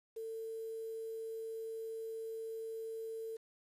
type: tone with quantisation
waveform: sine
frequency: 447.9 Hz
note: A4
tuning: 31 cents sharp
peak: -40 dBFS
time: 0.16-3.37 s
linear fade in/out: 10 ms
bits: 10
effects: resampled to 32000 Hz